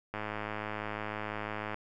click train, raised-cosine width 0.5 ms, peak -21 dBFS, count 171, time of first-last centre 0.14-1.744 s, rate 106 Hz, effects none

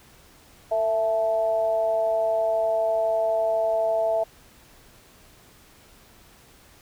sine tone with amplitude modulation, 662 Hz, E5, 7 cents sharp, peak -17 dBFS, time 0.71-4.24 s, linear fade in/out 10 ms, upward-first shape sine, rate 212 Hz, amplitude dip 65%, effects pink hiss -53 dBFS RMS until 6.81 s

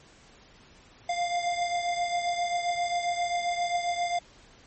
square beating tone pair, 698.5 / 706 Hz, F5 / F5, 0 / +19 cents, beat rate 7.5 Hz, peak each -28 / -34 dBFS, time 1.09-4.19 s, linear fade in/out 5 ms, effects pink hiss -55 dBFS RMS until 4.66 s + MP3 32 kbps

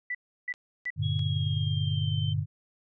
sine tone bursts, 1975.5 Hz, B6, in tune, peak -29 dBFS, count 3, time 0.1-0.904 s, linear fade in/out 5 ms, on 48 ms, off 330 ms
clicks, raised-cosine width 0.2 ms, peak -32 dBFS, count 3, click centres 0.539 / 0.854 / 1.193 s
sine chord, G minor, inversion none, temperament just, 98 / 117.6 / 147 Hz, G2 / Bb2 / D3, 0 / +16 / +2 cents, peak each -29 / -32 / -29 dBFS, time 0.96-2.46 s, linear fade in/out 50 ms
sine tone with pitch glide, 3322 to 3100 Hz, G#7 to G7, 0 to -20 cents, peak -36 dBFS, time 1.02-2.34 s, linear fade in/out 20 ms, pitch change -120 cents, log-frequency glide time 1.19-2.14 s
effects none

